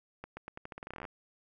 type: accelerating click train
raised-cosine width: 0.5 ms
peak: -27 dBFS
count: 18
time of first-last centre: 0.24-1.052 s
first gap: 130 ms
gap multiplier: 0.85
effects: none